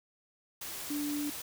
sine tone in noise, 292.5 Hz, D4, 7 cents flat, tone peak -32 dBFS, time 0.9-1.3 s, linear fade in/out 5 ms, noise white, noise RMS -41 dBFS, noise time 0.61-1.42 s, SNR +6 dB, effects none

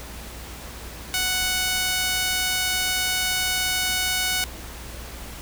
sawtooth tone with high-pass filter, 740 Hz, F#5, in tune, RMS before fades -24 dBFS, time 1.14-4.44 s, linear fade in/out 0 ms, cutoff 2100 Hz, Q 0.65, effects added 60 Hz sine -39 dBFS peak until 5.41 s + pink hiss -39 dBFS RMS until 5.41 s

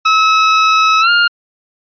sawtooth tone with pitch glide, 1292 to 1408.9 Hz, E6 to F6, -35 to +15 cents, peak -4 dBFS, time 0.05-1.28 s, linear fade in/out 10 ms, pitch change +150 cents, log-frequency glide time 1-1.1 s, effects resampled to 11025 Hz

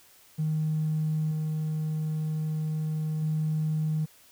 triangle tone with level steps, 155.56 Hz, D#3, in tune, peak -21 / -24 / -21 dBFS, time 0.38-4.06 s, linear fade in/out 20 ms, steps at 1.31 / 3.22 s, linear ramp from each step 5 ms, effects tanh soft clip ceiling -22 dBFS + white hiss -57 dBFS RMS until 4.31 s

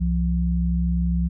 sine tone pair together, 65 / 172.98 Hz, C2 / F3, -11 / -16 cents, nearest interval octave + perfect fourth, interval 1695 cents, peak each -21 / -22 dBFS, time 0-1.29 s, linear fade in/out 20 ms, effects none

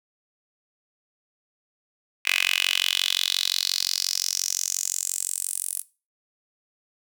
10% pulse tone with high-pass filter sweep, 45.71 Hz, F#1, 20 cents flat, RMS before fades -26 dBFS, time 2.25-5.82 s, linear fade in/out 10 ms, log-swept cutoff 2400 to 10000 Hz, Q 4.2, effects noise-tail reverb RT60 0.3 s tail -18 dB re dry

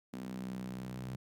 sawtooth tone with high-pass filter sweep, 63.3 Hz, B1, 43 cents sharp, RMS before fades -42 dBFS, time 0.13-1.16 s, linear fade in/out 5 ms, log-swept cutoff 220 to 140 Hz, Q 4.5, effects none

